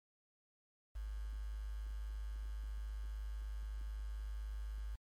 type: tone with quantisation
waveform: sine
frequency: 51.91 Hz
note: G#1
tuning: in tune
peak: -40 dBFS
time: 0.95-4.96 s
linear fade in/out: 10 ms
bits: 10
effects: MP3 64 kbps